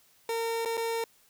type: tone with dropouts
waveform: 30% pulse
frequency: 457.8 Hz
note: A#4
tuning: 31 cents flat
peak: -26 dBFS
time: 0.29-1.04 s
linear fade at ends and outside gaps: 2 ms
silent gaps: 0.65-0.657 / 0.771-0.776 s
effects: white hiss -63 dBFS RMS until 1.29 s